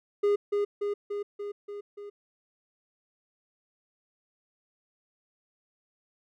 triangle tone with echo, 409 Hz, G#4, 26 cents flat, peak -19 dBFS, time 0.23-0.36 s, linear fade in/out 10 ms, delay 290 ms, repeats 6, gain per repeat -3 dB, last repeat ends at 2.1 s, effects none

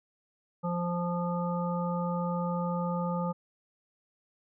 harmonic tone, 174.61 Hz, F3, in tune, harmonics 1 / 3 / 5 / 7, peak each -30 / -35 / -37 / -38 dBFS, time 0.63-3.33 s, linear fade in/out 20 ms, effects none

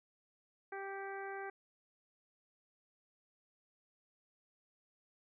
harmonic tone with a mistuned harmonic, 392 Hz, G4, in tune, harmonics 1 / 2 / 3 / 4 / 5 / 6, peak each -45 / -46 / -53 / -48 / -53 / -58 dBFS, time 0.72-1.5 s, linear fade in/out 5 ms, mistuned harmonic 6, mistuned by -41 cents, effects none

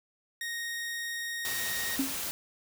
sawtooth tone, 1864.7 Hz, A#6, in tune, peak -30 dBFS, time 0.41-1.96 s, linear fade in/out 2 ms
white noise, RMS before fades -35 dBFS, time 1.45-2.31 s, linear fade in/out 0 ms
sine tone with exponential decay, 271 Hz, C#4, 39 cents flat, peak -23 dBFS, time 1.99-2.19 s, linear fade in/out 5 ms, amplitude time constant 43 ms
effects none

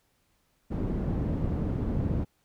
white low-pass noise, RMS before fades -29 dBFS, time 0.7-2.25 s, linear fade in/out 20 ms, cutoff 200 Hz, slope 12 dB/octave, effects pink hiss -71 dBFS RMS until 2.44 s

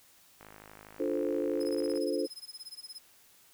click train, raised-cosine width 0.5 ms, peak -34 dBFS, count 83, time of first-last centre 0.41-1.975 s, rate 52.4 Hz
sine chord, D minor seventh, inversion none, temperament equal, 293.7 / 349.2 / 440 / 523.3 Hz, D4 / F4 / A4 / C5, 0 / 0 / 0 / 0 cents, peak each -34 dBFS, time 0.99-2.27 s, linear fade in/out 20 ms
sawtooth tone with tremolo, 5100 Hz, D#8, 42 cents sharp, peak -38 dBFS, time 1.6-2.99 s, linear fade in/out 10 ms, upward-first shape sine, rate 17 Hz, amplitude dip 100%
effects white hiss -61 dBFS RMS until 3.53 s

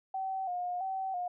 sine tone with vibrato, 740 Hz, F#5, in tune, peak -32 dBFS, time 0.14-1.28 s, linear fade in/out 5 ms, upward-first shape square, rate 1.5 Hz, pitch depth 59 cents each way, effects none

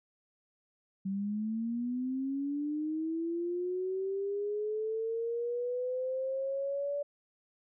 sine linear sweep, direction up, 190.8 to 578 Hz, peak -31 dBFS, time 1.05-7.03 s, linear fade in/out 10 ms, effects none

